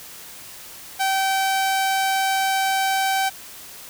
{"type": "tone", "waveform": "sawtooth", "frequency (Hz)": 772, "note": "G5", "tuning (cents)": -27, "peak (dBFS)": -15, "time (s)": [0.99, 3.3], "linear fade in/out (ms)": 20, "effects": ["white hiss -40 dBFS RMS until 3.89 s"]}